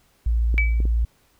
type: tone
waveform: sine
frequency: 57.3 Hz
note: A#1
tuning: 29 cents flat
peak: -17 dBFS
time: 0.26-1.05 s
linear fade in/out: 5 ms
type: clicks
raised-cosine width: 3 ms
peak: -19 dBFS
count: 3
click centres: 0.542 / 0.803 / 0.854 s
type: tone with exponential decay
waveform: sine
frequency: 2294 Hz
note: D7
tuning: 41 cents flat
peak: -16 dBFS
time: 0.58-0.83 s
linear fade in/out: 0 ms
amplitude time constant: 53 ms
effects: pink hiss -61 dBFS RMS until 1.39 s